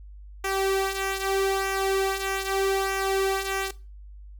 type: tone with flanger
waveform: sawtooth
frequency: 387.9 Hz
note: G4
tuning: 18 cents flat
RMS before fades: -26 dBFS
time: 0.44-3.71 s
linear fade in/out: 5 ms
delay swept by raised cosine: 0.23 to 2.83 ms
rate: 0.8 Hz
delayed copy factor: -0.6
effects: noise-tail reverb RT60 0.3 s tail -18 dB re dry + added 50 Hz sine -41 dBFS peak until 4.39 s